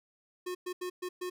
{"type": "tone bursts at uneven times", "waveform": "square", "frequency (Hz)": 361.8, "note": "F#4", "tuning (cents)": -39, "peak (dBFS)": -35, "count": 5, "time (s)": [[0.46, 0.55], [0.66, 0.73], [0.81, 0.9], [1.02, 1.09], [1.21, 1.3]], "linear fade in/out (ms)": 10, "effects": []}